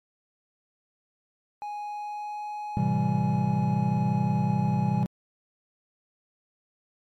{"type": "tone with pitch glide", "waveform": "triangle", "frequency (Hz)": [830.6, 837.8], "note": ["G#5", "G#5"], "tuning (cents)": [0, 15], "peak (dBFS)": -30, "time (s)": [1.62, 5.03], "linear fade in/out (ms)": 0, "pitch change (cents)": 15, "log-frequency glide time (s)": [1.78, 2.45]}
{"type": "chord", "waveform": "triangle", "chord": "A minor seventh", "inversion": "none", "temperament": "equal", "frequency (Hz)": [110, 130.81, 164.81, 196], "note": ["A2", "C3", "E3", "G3"], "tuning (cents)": [0, 0, 0, 0], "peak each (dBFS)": [-30, -25, -26, -25], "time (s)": [2.77, 5.06], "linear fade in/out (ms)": 0}
{"effects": ["MP3 64 kbps"]}